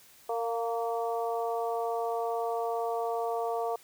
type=harmonic tone with a mistuned harmonic; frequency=230 Hz; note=A#3; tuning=23 cents flat; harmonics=2 / 3 / 4 / 5; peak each=-32 / -32 / -38 / -40 dBFS; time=0.29-3.76 s; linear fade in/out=5 ms; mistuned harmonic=3; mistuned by=+19 cents; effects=white hiss -57 dBFS RMS until 3.83 s